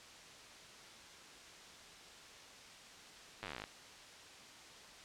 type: slowing click train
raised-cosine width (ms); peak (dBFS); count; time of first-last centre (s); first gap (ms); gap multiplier
0.3; -27; 16; 3.43-3.639; 9; 1.06
effects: white hiss -55 dBFS RMS until 5.04 s + low-pass 6000 Hz 12 dB/octave